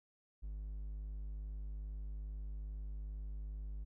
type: tone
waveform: triangle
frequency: 51.2 Hz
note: G#1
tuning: 24 cents flat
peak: -39 dBFS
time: 0.42-3.85 s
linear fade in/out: 20 ms
effects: none

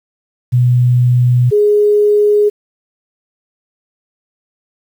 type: tone pair in turn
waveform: sine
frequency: 123.47 / 416 Hz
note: B2 / G#4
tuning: 0 / +3 cents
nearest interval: octave + major sixth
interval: 2103 cents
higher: second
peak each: -7 dBFS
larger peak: neither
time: 0.52-1.51 / 1.51-2.5 s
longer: neither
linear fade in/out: 20 ms
effects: 7-bit

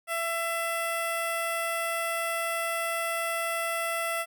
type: tone with notch filter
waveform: 10% pulse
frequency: 669 Hz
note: E5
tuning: 25 cents sharp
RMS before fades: -30 dBFS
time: 0.07-4.26 s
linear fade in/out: 50 ms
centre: 4100 Hz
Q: 1.1
effects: none

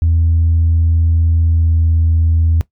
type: tone with pitch glide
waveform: sine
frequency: 82.41 to 81.84 Hz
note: E2 to E2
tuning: 0 to -12 cents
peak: -8 dBFS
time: 0.02-2.61 s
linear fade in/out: 0 ms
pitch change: -12 cents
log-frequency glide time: 1.44-1.74 s
effects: noise-tail reverb RT60 0.1 s tail -19 dB re dry + tanh soft clip ceiling -6 dBFS

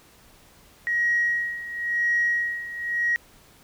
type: tone with tremolo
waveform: sine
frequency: 1896 Hz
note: A#6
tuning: 29 cents sharp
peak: -18 dBFS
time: 0.87-3.16 s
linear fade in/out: 0 ms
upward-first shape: sine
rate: 0.96 Hz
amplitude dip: 80%
effects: tanh soft clip ceiling -14 dBFS + pink hiss -54 dBFS RMS until 3.63 s

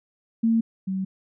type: tone pair in turn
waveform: sine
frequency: 227.1 / 190.25 Hz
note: A#3 / F#3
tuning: -45 / +48 cents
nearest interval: minor third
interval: 307 cents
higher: first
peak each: -17 / -24 dBFS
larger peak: first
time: 0.43-0.61 / 0.87-1.05 s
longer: neither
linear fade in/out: 10 ms
effects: none

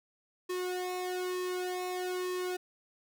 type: tone with flanger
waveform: sawtooth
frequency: 364.1 Hz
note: F#4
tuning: 28 cents flat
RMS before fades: -35 dBFS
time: 0.49-2.57 s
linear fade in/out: 10 ms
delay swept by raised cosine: 1.4 to 2.12 ms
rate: 1.1 Hz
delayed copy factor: -0.9
effects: none

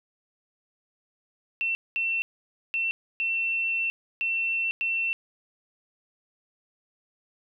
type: tone bursts at uneven times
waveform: sine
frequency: 2697 Hz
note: E7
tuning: 39 cents sharp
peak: -24 dBFS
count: 6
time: 1.61-1.75 / 1.96-2.22 / 2.74-2.91 / 3.2-3.9 / 4.21-4.71 / 4.81-5.13 s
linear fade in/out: 0 ms
effects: none

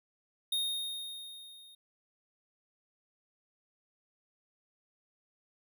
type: tone with level ramp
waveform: square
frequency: 3704 Hz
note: A#7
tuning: 12 cents flat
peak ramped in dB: -29 to -54 dBFS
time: 0.52-1.75 s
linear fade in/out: 5 ms
effects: none

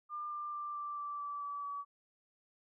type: tone with pitch steps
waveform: sine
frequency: 1199 / 1190.7 / 1182.5 / 1174.3 / 1166.2 / 1158.2 / 1150.2 / 1142.2 Hz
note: D6 / D6 / D6 / D6 / D6 / D6 / D6 / D6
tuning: +36 / +23 / +12 / -1 / -13 / -24 / -36 / -49 cents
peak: -38 dBFS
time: 0.09-1.85 s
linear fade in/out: 50 ms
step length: 220 ms
effects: none

